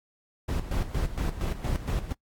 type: noise with tremolo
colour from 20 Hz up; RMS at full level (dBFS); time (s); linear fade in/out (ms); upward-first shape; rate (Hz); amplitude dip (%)
brown; -27; 0.48-2.13; 10; square; 4.3; 70
effects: noise-tail reverb RT60 0.1 s tail -22 dB re dry + AAC 64 kbps